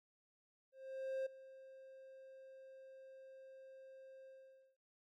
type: tone with ADSR envelope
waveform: triangle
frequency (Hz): 530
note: C5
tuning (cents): +22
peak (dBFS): -35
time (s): 0.72-4.77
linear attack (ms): 540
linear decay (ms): 9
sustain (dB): -18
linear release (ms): 500
effects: none